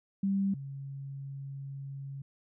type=tone pair in turn; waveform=sine; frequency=196 / 137.71 Hz; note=G3 / C#3; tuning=0 / -11 cents; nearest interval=tritone; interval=611 cents; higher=first; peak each=-26 / -38 dBFS; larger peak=first; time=0.23-0.54 / 0.54-2.22 s; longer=second; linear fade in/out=5 ms; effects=none